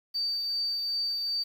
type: tone with tremolo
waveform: triangle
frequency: 4614 Hz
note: D8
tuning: 31 cents flat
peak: -23 dBFS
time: 0.14-1.44 s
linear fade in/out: 20 ms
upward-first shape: triangle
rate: 2.6 Hz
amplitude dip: 40%
effects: tanh soft clip ceiling -25 dBFS + 9-bit